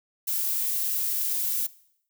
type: noise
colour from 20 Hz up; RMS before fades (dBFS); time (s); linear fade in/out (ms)
violet; -27; 0.27-1.67; 10
effects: noise-tail reverb RT60 0.7 s tail -20 dB re dry